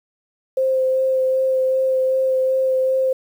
sine tone with vibrato, 523 Hz, C5, 1 cent flat, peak -15 dBFS, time 0.57-3.13 s, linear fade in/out 5 ms, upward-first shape sine, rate 2.6 Hz, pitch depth 11 cents each way, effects 8-bit

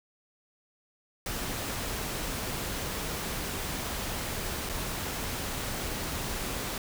pink noise with dropouts, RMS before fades -34 dBFS, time 1.26-6.78 s, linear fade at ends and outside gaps 2 ms, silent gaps 4.691-4.695 s, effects none

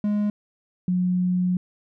triangle / sine tone pair in turn, 207.7 / 180.95 Hz, G#3 / F#3, 0 / -38 cents, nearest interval major second, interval 238 cents, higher first, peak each -18 / -19 dBFS, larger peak first, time 0.04-0.3 / 0.88-1.57 s, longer second, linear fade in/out 2 ms, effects none

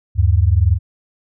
sine tone pair together, 77.11 / 98 Hz, D#2 / G2, -15 / 0 cents, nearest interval major third, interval 415 cents, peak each -13 dBFS, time 0.15-0.79 s, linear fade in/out 50 ms, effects none

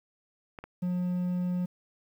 clicks, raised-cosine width 0.5 ms, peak -26 dBFS, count 2, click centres 0.588 / 0.64 s
triangle tone, 179.3 Hz, F3, 46 cents sharp, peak -25 dBFS, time 0.82-1.66 s, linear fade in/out 10 ms
effects 10-bit

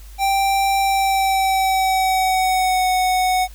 square tone with pitch glide, 784 to 740 Hz, G5 to F#5, 0 to 0 cents, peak -16 dBFS, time 0.18-3.48 s, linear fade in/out 50 ms, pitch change -100 cents, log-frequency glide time 0.8-2.87 s, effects added 50 Hz sine -36 dBFS peak until 3.54 s + white hiss -48 dBFS RMS until 3.54 s

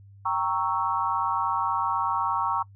sine chord, G diminished seventh, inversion none, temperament equal, 784 / 932.3 / 1108.7 / 1318.5 Hz, G5 / Bb5 / Db6 / Fb6, 0 / 0 / 0 / 0 cents, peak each -32 / -27 / -27 / -31 dBFS, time 0.25-2.63 s, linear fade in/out 10 ms, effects noise-tail reverb RT60 0.1 s tail -23 dB re dry + added 99 Hz sine -47 dBFS peak until 2.75 s

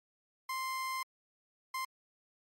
30% pulse tone bursts at uneven times, 1046.5 Hz, C6, in tune, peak -32 dBFS, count 2, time 0.49-1.03 / 1.74-1.85 s, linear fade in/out 5 ms, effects MP3 64 kbps

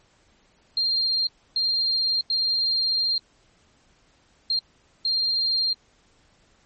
sine tone bursts at uneven times, 4194 Hz, C8, 3 cents sharp, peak -20 dBFS, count 5, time 0.77-1.27 / 1.56-2.21 / 2.3-3.18 / 4.5-4.59 / 5.05-5.73 s, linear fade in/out 2 ms, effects pink hiss -61 dBFS RMS until 6.65 s + MP3 32 kbps

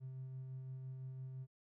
triangle tone with tremolo, 130.81 Hz, C3, in tune, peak -40 dBFS, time 0-1.47 s, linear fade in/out 50 ms, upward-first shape sine, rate 5.9 Hz, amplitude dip 35%, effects tanh soft clip ceiling -40 dBFS

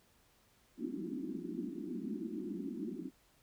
white band-pass noise, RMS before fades -41 dBFS, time 0.77-3.11 s, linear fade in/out 50 ms, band 180 to 360 Hz, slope 96 dB/octave, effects pink hiss -69 dBFS RMS until 3.42 s

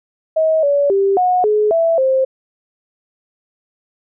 sine tone with pitch steps, 636 / 570 / 393.2 / 728 / 423.1 / 662 / 527 Hz, D#5 / C#5 / G4 / F#5 / G#4 / E5 / C5, +38 / +48 / +5 / -28 / +32 / +7 / +12 cents, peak -11 dBFS, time 0.36-2.25 s, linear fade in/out 10 ms, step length 270 ms, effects none

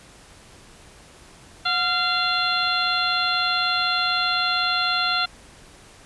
harmonic tone with a mistuned harmonic, 691 Hz, F5, 19 cents flat, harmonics 1 / 2 / 3 / 4 / 5 / 6, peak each -29 / -23 / -33 / -29 / -27 / -26 dBFS, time 1.65-5.26 s, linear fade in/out 10 ms, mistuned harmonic 1, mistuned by +91 cents, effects pink hiss -48 dBFS RMS until 6.05 s + resampled to 24000 Hz

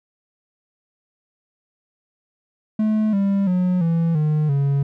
triangle tone with pitch steps, 215.7 / 197.8 / 181.38 / 166.33 / 152.52 / 139.86 Hz, A3 / G3 / F#3 / E3 / D#3 / C#3, -34 / +16 / -34 / +16 / -34 / +16 cents, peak -14 dBFS, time 2.79-4.83 s, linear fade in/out 5 ms, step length 340 ms, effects none

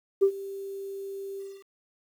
sine tone with ADSR envelope, 392.4 Hz, G4, 2 cents sharp, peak -14 dBFS, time 0.21-1.65 s, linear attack 20 ms, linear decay 79 ms, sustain -20 dB, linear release 260 ms, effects tanh soft clip ceiling -12 dBFS + 9-bit

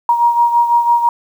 sine beating tone pair, 945 / 951 Hz, A#5 / A#5, +23 / +34 cents, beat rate 6 Hz, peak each -10 / -17 dBFS, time 0.09-1.09 s, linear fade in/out 2 ms, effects 7-bit

